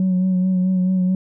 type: tone with vibrato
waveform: sine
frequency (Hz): 185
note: F#3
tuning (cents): 0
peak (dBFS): -13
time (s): 0-1.15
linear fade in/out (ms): 2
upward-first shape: sine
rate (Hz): 4.6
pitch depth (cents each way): 27
effects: tanh soft clip ceiling -13 dBFS